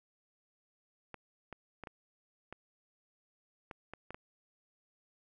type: clicks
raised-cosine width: 0.5 ms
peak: -29 dBFS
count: 9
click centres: 1.143 / 1.527 / 1.837 / 1.872 / 2.526 / 3.712 / 3.936 / 4.106 / 4.145 s
effects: none